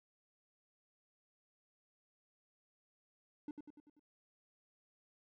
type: tone with echo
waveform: triangle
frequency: 295.6 Hz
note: D4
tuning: 11 cents sharp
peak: -39 dBFS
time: 3.48-3.51 s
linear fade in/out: 2 ms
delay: 97 ms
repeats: 5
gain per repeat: -5 dB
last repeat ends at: 3.995 s
effects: none